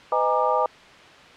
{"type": "tone cluster", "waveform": "sine", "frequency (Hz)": [504, 623, 822, 938, 1193], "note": ["B4", "D#5", "G#5", "A#5", "D6"], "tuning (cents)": [35, 2, -18, 11, 27], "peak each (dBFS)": -25, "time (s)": [0.12, 0.66], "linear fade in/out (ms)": 2, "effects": ["white hiss -46 dBFS RMS until 1.36 s", "low-pass 3000 Hz 12 dB/octave"]}